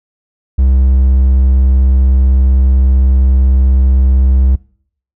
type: tone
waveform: triangle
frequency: 65.41 Hz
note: C2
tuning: in tune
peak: -4 dBFS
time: 0.58-4.56 s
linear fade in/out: 10 ms
effects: noise-tail reverb RT60 0.6 s tail -23 dB re dry